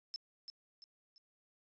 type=tone with echo; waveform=sine; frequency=5260 Hz; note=E8; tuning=5 cents flat; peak=-37 dBFS; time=0.14-0.16 s; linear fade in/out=0 ms; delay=340 ms; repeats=3; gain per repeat=-8 dB; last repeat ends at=1.18 s; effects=tanh soft clip ceiling -36 dBFS + resampled to 16000 Hz